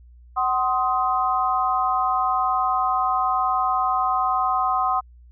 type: chord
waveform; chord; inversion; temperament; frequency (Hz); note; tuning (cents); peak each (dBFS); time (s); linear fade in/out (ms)
sine; C diminished; second; just; 753.5 / 1046.5 / 1255.8; Gb5 / C6 / Eb6; +31 / 0 / +16; -23; 0.36-5.01; 20
effects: added 60 Hz sine -45 dBFS peak until 5.31 s